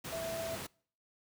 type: tone in noise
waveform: sine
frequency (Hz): 659.3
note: E5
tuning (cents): 0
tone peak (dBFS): -36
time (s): 0.12-0.56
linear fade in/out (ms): 10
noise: pink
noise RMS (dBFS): -42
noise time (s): 0.04-0.67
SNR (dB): +3
effects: noise-tail reverb RT60 0.5 s tail -25 dB re dry + high-pass 80 Hz 12 dB/octave